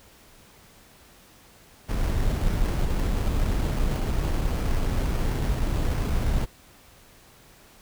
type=noise with sample-and-hold; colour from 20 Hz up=brown; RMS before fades=-24 dBFS; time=1.88-6.46 s; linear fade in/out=20 ms; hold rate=3675 Hz; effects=pink hiss -53 dBFS RMS until 7.81 s